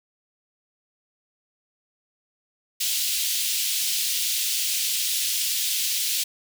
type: high-pass noise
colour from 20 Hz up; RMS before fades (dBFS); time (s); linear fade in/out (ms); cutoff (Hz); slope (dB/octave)
pink; -25; 2.8-6.24; 10; 3000; 24
effects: none